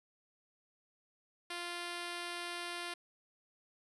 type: tone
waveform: 5% pulse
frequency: 348.3 Hz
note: F4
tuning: 5 cents flat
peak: -28 dBFS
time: 1.5-2.94 s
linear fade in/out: 5 ms
effects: resampled to 24000 Hz